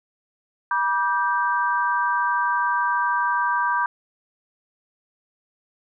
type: chord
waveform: sine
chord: G major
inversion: first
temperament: equal with one note detuned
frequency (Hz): 968 / 1174.7 / 1568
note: B5 / D6 / G6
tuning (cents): -35 / 0 / 0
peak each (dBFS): -22 / -25 / -24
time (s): 0.71-3.86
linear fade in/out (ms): 2
effects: none